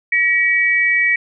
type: tone pair together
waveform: sine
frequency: 1920.5 / 2281 Hz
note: B6 / C#7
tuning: -49 / +49 cents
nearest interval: minor third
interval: 298 cents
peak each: -15 dBFS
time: 0.12-1.16 s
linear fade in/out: 5 ms
effects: none